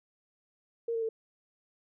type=tone with pitch steps; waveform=sine; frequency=463.7 / 454.9 / 446.4 Hz; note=A#4 / A#4 / A4; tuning=-9 / -42 / +25 cents; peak=-29 dBFS; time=0.88-1.09 s; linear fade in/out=5 ms; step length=70 ms; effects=none